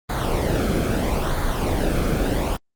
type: noise with flanger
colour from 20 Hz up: brown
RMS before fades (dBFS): -21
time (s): 0.09-2.57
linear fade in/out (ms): 10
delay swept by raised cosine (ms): 0.36 to 1.09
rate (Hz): 0.76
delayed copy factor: -0.65
effects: Opus 24 kbps